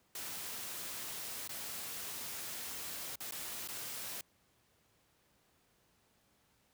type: noise with dropouts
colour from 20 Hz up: white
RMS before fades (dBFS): -43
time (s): 0.15-4.21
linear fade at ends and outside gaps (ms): 2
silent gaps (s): 1.476-1.492 / 3.157-3.204 / 3.31-3.321 / 3.676-3.686
effects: pink hiss -72 dBFS RMS until 6.73 s + high-pass 60 Hz 12 dB/octave